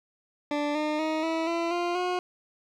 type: tone with pitch steps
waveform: 20% pulse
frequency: 293.1 / 303.4 / 314.1 / 325.2 / 336.7 / 348.6 / 360.8 Hz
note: D4 / D#4 / D#4 / E4 / E4 / F4 / F#4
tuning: -3 / -44 / +16 / -23 / +37 / -3 / -44 cents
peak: -21 dBFS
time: 0.51-2.19 s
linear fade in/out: 2 ms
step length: 240 ms
effects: low-pass 4000 Hz 12 dB/octave + 10-bit